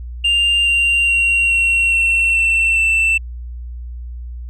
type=tone with pitch steps; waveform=sine; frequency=2794 / 2773 / 2752 / 2732 / 2711 / 2691 / 2671 Hz; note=F7 / F7 / F7 / F7 / E7 / E7 / E7; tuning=0 / -13 / -26 / -39 / +48 / +35 / +22 cents; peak=-9 dBFS; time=0.24-3.18 s; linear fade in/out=10 ms; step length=420 ms; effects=tanh soft clip ceiling -11 dBFS + added 60 Hz sine -26 dBFS peak until 4.49 s